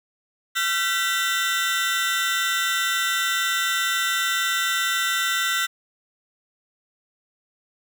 35% pulse tone cluster, 1362 / 1529 / 1967 / 3592 Hz, F6 / G6 / B6 / A7, -44 / -44 / -7 / +35 cents, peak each -25 dBFS, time 0.55-5.67 s, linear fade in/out 20 ms, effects none

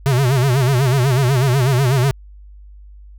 square tone with vibrato, 130.81 Hz, C3, in tune, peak -13 dBFS, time 0.06-2.11 s, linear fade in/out 0 ms, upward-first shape sine, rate 8.1 Hz, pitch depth 140 cents each way, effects added 50 Hz sine -37 dBFS peak until 3.18 s

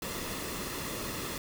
pink noise with comb filter, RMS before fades -37 dBFS, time 0.02-1.38 s, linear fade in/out 2 ms, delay 1.3 ms, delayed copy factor -0.5, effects none

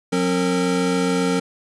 square tone cluster, 180.9 / 268.3 / 458.7 Hz, F#3 / C4 / A#4, -39 / +44 / -28 cents, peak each -23 dBFS, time 0.12-1.4 s, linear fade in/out 10 ms, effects resampled to 24000 Hz

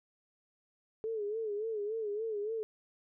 sine tone with vibrato, 429.4 Hz, A4, 42 cents flat, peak -33 dBFS, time 1.04-2.63 s, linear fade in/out 0 ms, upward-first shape sine, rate 3.5 Hz, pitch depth 95 cents each way, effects none

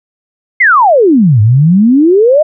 sine exponential two-way sweep, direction down then up, 2171 to 101.6 to 639 Hz, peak -3 dBFS, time 0.6-2.43 s, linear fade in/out 10 ms, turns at 1.41 s, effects none

